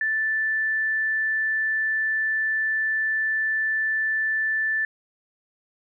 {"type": "tone", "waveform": "sine", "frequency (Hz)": 1760, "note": "A6", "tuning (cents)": 0, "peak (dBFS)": -21, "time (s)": [0.01, 4.85], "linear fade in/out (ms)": 2, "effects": []}